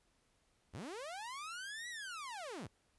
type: linear two-way sweep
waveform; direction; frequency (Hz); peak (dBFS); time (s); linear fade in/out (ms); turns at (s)
sawtooth; up then down; 58.27 to 1971 to 58.27; -40; 0.73-2.68; 20; 1.89
effects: pink hiss -75 dBFS RMS until 2.98 s + resampled to 24000 Hz